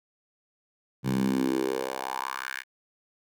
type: tone with high-pass filter sweep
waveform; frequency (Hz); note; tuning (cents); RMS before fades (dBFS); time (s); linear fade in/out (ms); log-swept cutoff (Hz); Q
10% pulse; 65.5; C2; +2; -29; 1.03-2.64; 50; 140 to 1900; 3.7
effects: none